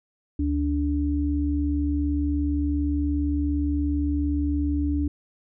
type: tone pair together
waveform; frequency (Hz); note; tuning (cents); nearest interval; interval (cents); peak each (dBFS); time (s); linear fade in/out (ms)
sine; 73.42 / 290.7; D2 / D4; 0 / -18; 2 octaves; 2382; -24; 0.39-5.08; 5
effects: none